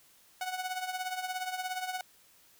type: tone with tremolo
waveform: sawtooth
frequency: 740 Hz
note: F#5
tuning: in tune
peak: -27 dBFS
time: 0.41-2.01 s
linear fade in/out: 2 ms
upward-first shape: triangle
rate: 17 Hz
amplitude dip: 75%
effects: white hiss -62 dBFS RMS until 2.59 s